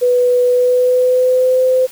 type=tone with pitch glide; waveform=sine; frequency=493.9 to 513.4 Hz; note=B4 to C5; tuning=0 to -33 cents; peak=-9 dBFS; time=0.01-1.87 s; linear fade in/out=20 ms; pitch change=+67 cents; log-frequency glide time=0.47-1.64 s; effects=white hiss -38 dBFS RMS until 1.91 s